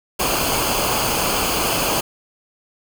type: noise with comb filter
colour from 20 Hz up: pink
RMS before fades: -20 dBFS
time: 0.19-2.01 s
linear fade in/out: 10 ms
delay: 0.53 ms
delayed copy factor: -0.65
effects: none